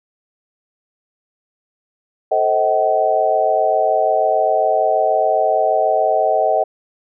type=chord; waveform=sine; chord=A diminished seventh; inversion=none; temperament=just; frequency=440 / 528 / 633.6 / 760.3 Hz; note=A4 / C5 / Eb5 / Gb5; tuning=0 / +16 / +31 / +47 cents; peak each=-22 / -22 / -16 / -17 dBFS; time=2.31-6.64 s; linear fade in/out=10 ms; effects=none